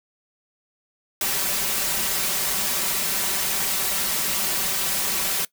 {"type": "noise with comb filter", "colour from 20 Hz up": "white", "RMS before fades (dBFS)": -24, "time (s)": [1.21, 5.45], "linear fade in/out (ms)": 2, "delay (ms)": 5.2, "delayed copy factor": 0.7, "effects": ["noise-tail reverb RT60 0.1 s tail -20 dB re dry"]}